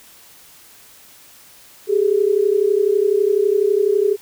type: tone pair together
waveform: sine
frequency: 392.1 / 424.1 Hz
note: G4 / G#4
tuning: 0 / +36 cents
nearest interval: minor second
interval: 136 cents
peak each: -16 dBFS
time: 1.87-4.17 s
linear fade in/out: 50 ms
effects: white hiss -46 dBFS RMS until 4.21 s